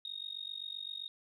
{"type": "tone with amplitude modulation", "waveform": "sine", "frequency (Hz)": 3729, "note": "A#7", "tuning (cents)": 0, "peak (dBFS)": -35, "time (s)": [0.05, 1.08], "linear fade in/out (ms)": 2, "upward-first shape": "sine", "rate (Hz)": 47.7, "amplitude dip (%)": 95, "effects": ["tanh soft clip ceiling -32 dBFS"]}